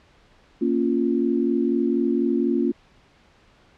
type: chord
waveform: sine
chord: Bb minor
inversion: none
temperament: equal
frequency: 233.1 / 277.2 / 349.2 Hz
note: Bb3 / Db4 / F4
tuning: 0 / 0 / 0 cents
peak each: -23 dBFS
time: 0.61-2.72 s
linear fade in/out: 10 ms
effects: pink hiss -56 dBFS RMS until 3.77 s + low-pass 4000 Hz 12 dB/octave